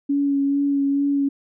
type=tone with vibrato; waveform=sine; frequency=280.5 Hz; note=C#4; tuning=21 cents sharp; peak=-17 dBFS; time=0.09-1.29 s; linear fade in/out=10 ms; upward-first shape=sine; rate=2.3 Hz; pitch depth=17 cents each way; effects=none